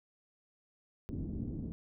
white low-pass noise, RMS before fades -39 dBFS, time 1.09-1.72 s, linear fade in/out 0 ms, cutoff 270 Hz, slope 24 dB/octave, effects none

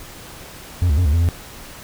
triangle tone with pitch steps, 88.5 / 71.9 / 89.2 / 72.3 / 83.9 / 85.5 Hz, F2 / D2 / F2 / D2 / E2 / F2, +23 / -36 / +37 / -27 / +31 / -36 cents, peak -11 dBFS, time 0.82-1.288 s, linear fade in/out 0 ms, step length 78 ms, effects pink hiss -38 dBFS RMS until 1.83 s

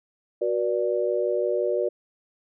sine chord, B minor, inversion second, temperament equal with one note detuned, 370 / 481.5 / 587.3 Hz, F#4 / B4 / D5, 0 / -44 / 0 cents, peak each -26 dBFS, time 0.41-1.89 s, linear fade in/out 10 ms, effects none

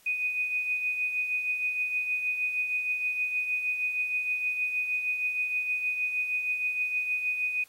sine tone with tremolo, 2489 Hz, D#7, in tune, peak -24 dBFS, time 0.06-7.64 s, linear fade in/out 5 ms, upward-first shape triangle, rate 6.4 Hz, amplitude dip 55%, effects white hiss -59 dBFS RMS until 7.68 s + AAC 48 kbps

